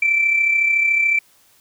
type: tone with amplitude modulation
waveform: sine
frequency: 2336 Hz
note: D7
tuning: 10 cents flat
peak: -11 dBFS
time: 0.02-1.19 s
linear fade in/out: 5 ms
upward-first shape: sine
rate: 33.8 Hz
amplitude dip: 50%
effects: tanh soft clip ceiling -7 dBFS + white hiss -55 dBFS RMS until 1.6 s